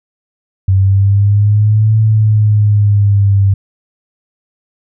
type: exponential two-way sweep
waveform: sine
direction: up then down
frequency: 95 to 110 to 97.8 Hz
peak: -6 dBFS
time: 0.68-3.54 s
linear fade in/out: 5 ms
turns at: 1.98 s
effects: none